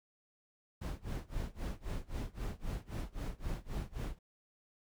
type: noise with tremolo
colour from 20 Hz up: brown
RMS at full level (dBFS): -36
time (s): 0.81-4.19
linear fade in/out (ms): 10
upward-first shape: sine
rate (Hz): 3.8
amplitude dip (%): 95
effects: none